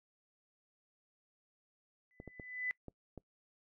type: tone with exponential growth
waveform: sine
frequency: 2000 Hz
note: B6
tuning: 21 cents sharp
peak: -32 dBFS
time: 2.11-2.71 s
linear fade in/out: 0 ms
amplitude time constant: 130 ms
type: clicks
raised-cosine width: 2 ms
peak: -33 dBFS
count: 5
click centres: 2.201 / 2.277 / 2.398 / 2.883 / 3.177 s
effects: noise-tail reverb RT60 0.1 s tail -23 dB re dry